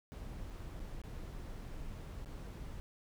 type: noise with dropouts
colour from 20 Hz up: brown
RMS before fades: -45 dBFS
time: 0.12-2.8 s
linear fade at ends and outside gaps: 0 ms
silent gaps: 0.5-0.504 / 0.794-0.801 / 1.016-1.037 / 2.247-2.259 s
effects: none